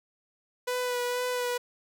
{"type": "tone with vibrato", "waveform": "sawtooth", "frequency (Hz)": 493.9, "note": "B4", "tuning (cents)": 0, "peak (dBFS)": -24, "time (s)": [0.67, 1.58], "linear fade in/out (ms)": 10, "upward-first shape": "sine", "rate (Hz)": 2.1, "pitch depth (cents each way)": 19, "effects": []}